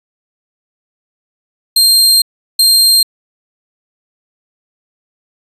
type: tone bursts at uneven times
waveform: sawtooth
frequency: 4186 Hz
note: C8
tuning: in tune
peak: -3 dBFS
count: 2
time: 1.76-2.22 / 2.59-3.03 s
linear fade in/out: 5 ms
effects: resampled to 32000 Hz